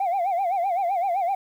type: tone with vibrato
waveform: sine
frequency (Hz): 738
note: F#5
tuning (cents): -5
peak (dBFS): -19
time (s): 0-1.35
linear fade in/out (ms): 5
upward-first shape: sine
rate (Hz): 7.8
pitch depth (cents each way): 150
effects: tanh soft clip ceiling -19 dBFS + 9-bit